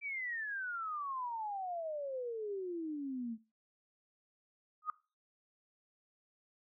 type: exponential sweep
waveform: sine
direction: down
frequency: 2349 to 220 Hz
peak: -37 dBFS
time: 0.01-3.38 s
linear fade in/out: 50 ms
type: tone with exponential growth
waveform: sine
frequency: 1244.5 Hz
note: D#6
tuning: in tune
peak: -29 dBFS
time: 4.82-4.9 s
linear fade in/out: 2 ms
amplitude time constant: 16 ms
effects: noise-tail reverb RT60 0.3 s tail -20 dB re dry